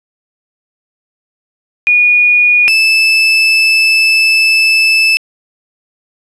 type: tone pair in turn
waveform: sine / 35% pulse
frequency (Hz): 2450 / 2628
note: D#7 / E7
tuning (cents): -27 / -6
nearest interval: minor second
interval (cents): 121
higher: second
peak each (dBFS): -5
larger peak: neither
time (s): 1.87-2.68 / 2.68-5.17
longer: second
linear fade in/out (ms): 0
effects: resampled to 22050 Hz + 7-bit